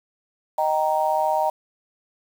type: chord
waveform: sine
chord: Eb major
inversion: none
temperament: just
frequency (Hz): 622.3 / 777.8 / 933.4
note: Eb5 / G5 / Bb5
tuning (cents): 0 / -14 / +2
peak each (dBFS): -23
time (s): 0.58-1.5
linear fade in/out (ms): 5
effects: 7-bit